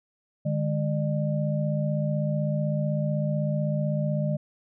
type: tone cluster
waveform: sine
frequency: 150.5 / 206.4 / 601 Hz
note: D3 / G#3 / D5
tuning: +43 / -10 / +40 cents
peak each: -25 / -30 / -31 dBFS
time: 0.45-4.37 s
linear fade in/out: 10 ms
effects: none